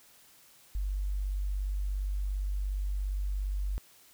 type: tone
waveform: sine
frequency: 48.61 Hz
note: G1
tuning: 14 cents flat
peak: -29 dBFS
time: 0.75-3.78 s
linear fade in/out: 0 ms
effects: white hiss -59 dBFS RMS until 4.13 s